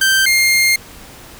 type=tone pair in turn; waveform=sawtooth; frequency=1562 / 2120 Hz; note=G6 / C7; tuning=-7 / +22 cents; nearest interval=perfect fourth; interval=529 cents; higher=second; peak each=-7 dBFS; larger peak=neither; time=0.01-0.26 / 0.26-0.76 s; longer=second; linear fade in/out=5 ms; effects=pink hiss -38 dBFS RMS until 1.39 s